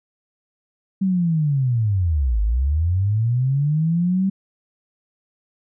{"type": "linear two-way sweep", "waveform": "sine", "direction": "down then up", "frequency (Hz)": [195.7, 50, 195.7], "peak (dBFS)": -16, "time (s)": [1.01, 4.3], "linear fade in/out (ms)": 10, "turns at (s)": 2.41, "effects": []}